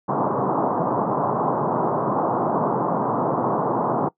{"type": "band-pass noise", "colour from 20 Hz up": "white", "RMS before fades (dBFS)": -22, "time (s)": [0.08, 4.09], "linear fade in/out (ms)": 10, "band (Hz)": [120, 1100], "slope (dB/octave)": 48, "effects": ["noise-tail reverb RT60 0.1 s tail -21 dB re dry"]}